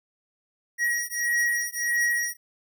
square beating tone pair, 1901 / 1902.6 Hz, A#6 / A#6, +33 / +35 cents, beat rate 1.6 Hz, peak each -27 dBFS, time 0.78-2.37 s, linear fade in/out 50 ms, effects none

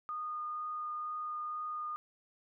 sine tone with vibrato, 1226 Hz, D#6, 26 cents flat, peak -36 dBFS, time 0.09-1.96 s, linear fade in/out 0 ms, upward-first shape triangle, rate 2.1 Hz, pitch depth 9 cents each way, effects none

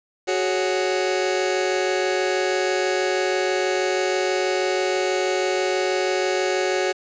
sawtooth chord, F# suspended second, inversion none, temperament just, 370 / 416.2 / 555 Hz, F#4 / G#4 / C#5, 0 / +4 / +2 cents, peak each -18 / -23 / -21 dBFS, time 0.27-6.93 s, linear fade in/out 20 ms, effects resampled to 16000 Hz + 7-bit

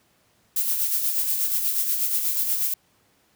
violet noise with tremolo, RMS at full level -22 dBFS, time 0.56-2.74 s, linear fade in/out 5 ms, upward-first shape sine, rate 8.3 Hz, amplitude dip 45%, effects pink hiss -63 dBFS RMS until 3.35 s + high-pass 80 Hz 12 dB/octave

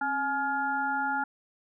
harmonic tone with a mistuned harmonic, 281.6 Hz, C#4, 27 cents sharp, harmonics 1 / 3 / 5 / 6, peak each -37 / -29 / -30 / -41 dBFS, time 0.01-1.24 s, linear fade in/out 5 ms, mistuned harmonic 1, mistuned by -85 cents, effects none

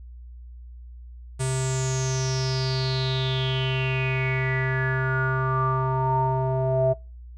square tone with low-pass filter sweep, 131 Hz, C3, 2 cents sharp, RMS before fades -24 dBFS, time 1.39-6.94 s, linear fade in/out 20 ms, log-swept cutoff 8700 to 640 Hz, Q 9.3, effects noise-tail reverb RT60 0.3 s tail -24 dB re dry + added 60 Hz sine -39 dBFS peak until 7.37 s

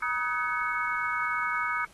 sine tone cluster, 958 / 1260 / 1507 / 1685 / 2210 Hz, A#5 / D#6 / F#6 / G#6 / C#7, +47 / +21 / +31 / +25 / -6 cents, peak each -36 / -30 / -32 / -39 / -33 dBFS, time 0.02-1.85 s, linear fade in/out 5 ms, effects pink hiss -57 dBFS RMS until 1.93 s + AAC 32 kbps

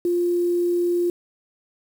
sine tone with quantisation, 349.7 Hz, F4, 2 cents sharp, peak -18 dBFS, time 0.05-1.1 s, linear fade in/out 2 ms, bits 7, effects none

